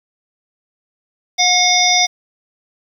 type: harmonic tone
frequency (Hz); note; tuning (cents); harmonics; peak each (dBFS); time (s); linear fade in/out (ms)
722; F#5; -43; 1 / 3 / 5 / 7 / 8; -17 / -17 / -17 / -17 / -17; 1.38-2.07; 20
effects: 7-bit